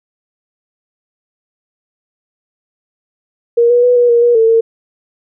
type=tone with pitch steps; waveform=sine; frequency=471 / 484.1 / 492.3 / 484.1 / 471.5 / 478.9 / 448.7 / 454.5 Hz; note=A#4 / B4 / B4 / B4 / A#4 / A#4 / A4 / A#4; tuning=+18 / -35 / -6 / -35 / +20 / +47 / +34 / -44 cents; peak=-6 dBFS; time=3.57-4.61 s; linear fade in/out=10 ms; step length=130 ms; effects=none